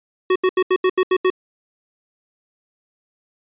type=tone bursts; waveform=square; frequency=371.3 Hz; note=F#4; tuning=6 cents sharp; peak=-14 dBFS; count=8; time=0.3-1.302 s; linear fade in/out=5 ms; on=57 ms; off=78 ms; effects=resampled to 8000 Hz